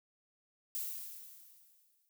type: noise with exponential decay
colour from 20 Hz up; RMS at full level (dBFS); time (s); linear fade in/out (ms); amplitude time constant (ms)
violet; -37; 0.75-2.09; 0; 290
effects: none

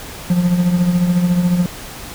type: tone with tremolo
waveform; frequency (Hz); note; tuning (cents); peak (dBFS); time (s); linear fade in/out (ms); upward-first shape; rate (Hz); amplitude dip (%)
triangle; 177; F3; +23; -7; 0.3-1.66; 2; triangle; 14; 65
effects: pink hiss -32 dBFS RMS until 2.14 s

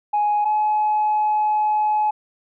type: tone pair in turn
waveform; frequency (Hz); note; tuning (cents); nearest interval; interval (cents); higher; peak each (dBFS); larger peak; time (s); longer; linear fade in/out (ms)
sine; 834 / 849.6; G#5 / G#5; +7 / +39; unison; 32; second; -15; neither; 0.13-0.45 / 0.45-2.11; second; 10
effects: tanh soft clip ceiling -13 dBFS

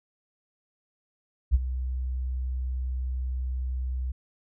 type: tone with ADSR envelope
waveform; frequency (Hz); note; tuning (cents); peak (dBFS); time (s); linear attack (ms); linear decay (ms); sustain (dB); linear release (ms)
sine; 63.6; C2; -48; -14; 1.51-4.12; 35; 30; -13; 8
effects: none

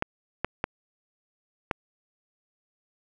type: clicks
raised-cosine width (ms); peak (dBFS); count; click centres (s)
0.5; -10; 4; 0.024 / 0.446 / 0.641 / 1.712
effects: none

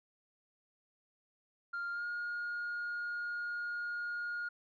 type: tone with pitch glide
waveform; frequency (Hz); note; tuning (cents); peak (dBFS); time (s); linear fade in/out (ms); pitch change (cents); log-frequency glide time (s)
sine; 1396.9 to 1427.9; F6 to F6; 0 to +38; -34; 1.73-4.49; 10; +38; 1.92-2.05
effects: tanh soft clip ceiling -34 dBFS

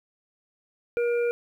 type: harmonic tone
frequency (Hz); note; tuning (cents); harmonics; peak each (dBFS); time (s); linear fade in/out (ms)
475.8; A#4; +35; 1 / 3 / 5; -22 / -36 / -37; 0.97-1.31; 0
effects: 10-bit

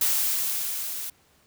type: noise with level ramp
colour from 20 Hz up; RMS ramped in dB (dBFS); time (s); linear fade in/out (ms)
blue; -22 to -34; 0.01-1.1; 5
effects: pink hiss -61 dBFS RMS until 1.46 s + high-pass 60 Hz 12 dB/octave

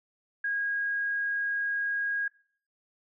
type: tone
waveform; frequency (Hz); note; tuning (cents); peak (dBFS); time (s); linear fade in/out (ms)
sine; 1638; G#6; -24; -27; 0.44-2.28; 5
effects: noise-tail reverb RT60 0.5 s tail -21 dB re dry

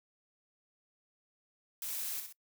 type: noise with echo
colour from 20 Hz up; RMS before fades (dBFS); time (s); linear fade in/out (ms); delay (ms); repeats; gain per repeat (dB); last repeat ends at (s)
blue; -39; 1.82-2.2; 2; 63; 2; -6; 2.326
effects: noise-tail reverb RT60 0.1 s tail -23 dB re dry

